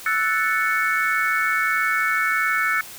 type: chord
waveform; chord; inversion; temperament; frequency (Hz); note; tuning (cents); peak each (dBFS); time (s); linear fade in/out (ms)
sine; F# minor seventh; third; equal; 1318.5 / 1480 / 1760 / 2217; E6 / F#6 / A6 / C#7; 0 / 0 / 0 / 0; -24; 0.06-2.81; 2
effects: white hiss -39 dBFS RMS until 2.98 s